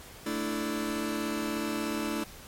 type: chord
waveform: sawtooth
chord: A suspended fourth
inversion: none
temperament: just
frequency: 220 / 293.3 / 330 Hz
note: A3 / D4 / E4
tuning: 0 / -2 / +2 cents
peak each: -30 dBFS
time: 0.26-2.24 s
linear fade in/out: 5 ms
effects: pink hiss -48 dBFS RMS until 2.47 s + MP3 64 kbps